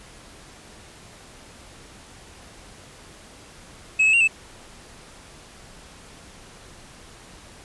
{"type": "tone with pitch steps", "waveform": "triangle", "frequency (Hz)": [2574, 2591, 2759, 2621], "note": ["E7", "E7", "F7", "E7"], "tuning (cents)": [-42, -30, -22, -11], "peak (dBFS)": -13, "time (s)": [3.99, 4.278], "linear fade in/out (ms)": 10, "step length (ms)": 72, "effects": ["pink hiss -46 dBFS RMS until 7.64 s", "resampled to 24000 Hz"]}